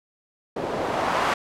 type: noise with low-pass filter sweep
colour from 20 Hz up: blue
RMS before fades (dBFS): -25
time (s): 0.56-1.34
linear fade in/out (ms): 5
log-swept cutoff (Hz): 460 to 1100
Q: 1.3
effects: none